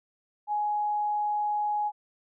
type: tone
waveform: sine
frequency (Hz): 836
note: G#5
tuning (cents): +11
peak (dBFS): -25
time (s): 0.47-1.92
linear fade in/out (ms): 50
effects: none